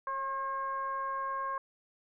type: tone with frequency modulation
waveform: sine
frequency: 1077 Hz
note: C6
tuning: 50 cents sharp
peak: -32 dBFS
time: 0.07-1.58 s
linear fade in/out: 2 ms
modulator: 533 Hz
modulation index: 0.56
effects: none